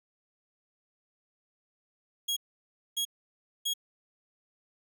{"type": "tone bursts", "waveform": "sawtooth", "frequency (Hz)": 3300, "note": "G#7", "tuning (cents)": -12, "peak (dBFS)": -25, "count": 3, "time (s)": [2.28, 3.738], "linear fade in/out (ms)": 10, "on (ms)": 86, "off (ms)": 600, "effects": []}